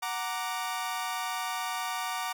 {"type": "chord", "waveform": "sawtooth", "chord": "Gb augmented", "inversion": "none", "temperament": "equal", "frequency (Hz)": [740, 932.3, 1174.7], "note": ["Gb5", "Bb5", "D6"], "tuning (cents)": [0, 0, 0], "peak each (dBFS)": -32, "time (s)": [0.02, 2.33], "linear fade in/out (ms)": 10, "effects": []}